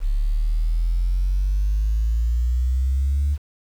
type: exponential sweep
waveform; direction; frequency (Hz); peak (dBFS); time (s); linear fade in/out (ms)
sine; up; 34.65 to 73.42; -16; 0-3.38; 50
effects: tanh soft clip ceiling -14 dBFS + 8-bit